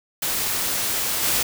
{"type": "noise with level steps", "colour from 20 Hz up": "white", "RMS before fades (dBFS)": [-24, -21], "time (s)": [0.22, 1.43], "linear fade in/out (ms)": 5, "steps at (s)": 1.22, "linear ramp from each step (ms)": 20, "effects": []}